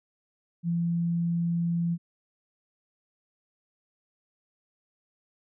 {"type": "tone", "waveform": "sine", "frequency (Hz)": 170, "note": "F3", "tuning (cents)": -46, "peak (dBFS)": -24, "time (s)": [0.63, 1.98], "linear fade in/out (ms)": 50, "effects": []}